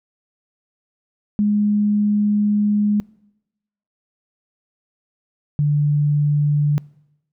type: tone pair in turn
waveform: sine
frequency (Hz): 207.7 / 146.87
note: G#3 / D3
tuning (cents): 0 / 0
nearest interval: tritone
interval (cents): 600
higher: first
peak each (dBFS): -14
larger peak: neither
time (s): 1.39-3 / 5.59-6.78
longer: first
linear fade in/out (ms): 0
effects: noise-tail reverb RT60 0.9 s tail -24 dB re dry